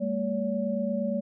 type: tone cluster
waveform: sine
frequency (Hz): 199.3 / 227.8 / 569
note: G3 / A#3 / C#5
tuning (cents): +29 / -40 / +45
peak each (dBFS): -30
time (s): 0-1.21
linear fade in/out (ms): 20
effects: none